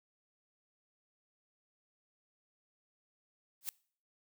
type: noise with exponential growth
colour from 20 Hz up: blue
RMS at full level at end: -33 dBFS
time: 3.61-3.69 s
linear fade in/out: 0 ms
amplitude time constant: 16 ms
effects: noise-tail reverb RT60 0.5 s tail -24 dB re dry